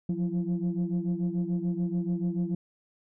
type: tone cluster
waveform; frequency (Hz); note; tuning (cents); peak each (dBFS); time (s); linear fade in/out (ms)
sine; 173.6 / 180.5 / 337.3; F3 / F#3 / E4; -10 / -43 / +40; -29 / -28 / -34; 0.09-2.55; 5
effects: tanh soft clip ceiling -21 dBFS